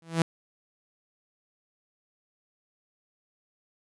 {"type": "tone with exponential growth", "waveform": "sawtooth", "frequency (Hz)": 164.81, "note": "E3", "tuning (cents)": 0, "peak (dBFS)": -14, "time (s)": [0.02, 0.22], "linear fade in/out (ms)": 2, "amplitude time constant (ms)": 42, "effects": ["resampled to 24000 Hz"]}